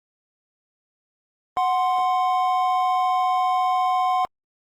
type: tone pair together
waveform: triangle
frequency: 739 / 1046.5 Hz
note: F#5 / C6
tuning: -2 / 0 cents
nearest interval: tritone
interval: 602 cents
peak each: -18 / -21 dBFS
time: 1.57-4.25 s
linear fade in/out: 0 ms
effects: Opus 24 kbps